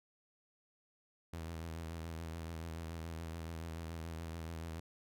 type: tone with vibrato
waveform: sawtooth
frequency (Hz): 82.1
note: E2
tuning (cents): -6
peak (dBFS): -38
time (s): 1.33-4.8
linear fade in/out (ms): 5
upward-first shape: sine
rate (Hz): 7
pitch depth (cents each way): 44
effects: none